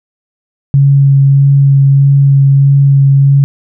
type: tone with vibrato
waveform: sine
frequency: 138.59 Hz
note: C#3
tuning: in tune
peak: -3 dBFS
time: 0.74-3.44 s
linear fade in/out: 0 ms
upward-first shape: sine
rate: 1.6 Hz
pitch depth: 11 cents each way
effects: none